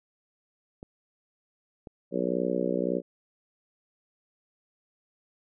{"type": "clicks", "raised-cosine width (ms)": 2, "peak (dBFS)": -28, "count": 2, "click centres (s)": [0.829, 1.872]}
{"type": "harmonic tone", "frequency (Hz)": 61.74, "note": "B1", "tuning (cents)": 0, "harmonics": [3, 4, 5, 6, 7, 8, 9], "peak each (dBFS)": [-33, -33, -33, -33, -33, -33, -33], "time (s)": [2.11, 3.02], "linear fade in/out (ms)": 50}
{"effects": []}